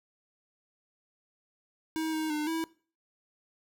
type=tone with pitch steps; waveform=square; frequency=318.4 / 314.3 / 301.6 / 325.3 Hz; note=D#4 / D#4 / D4 / E4; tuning=+40 / +18 / +46 / -23 cents; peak=-30 dBFS; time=1.96-2.64 s; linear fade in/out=0 ms; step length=170 ms; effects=noise-tail reverb RT60 0.4 s tail -21 dB re dry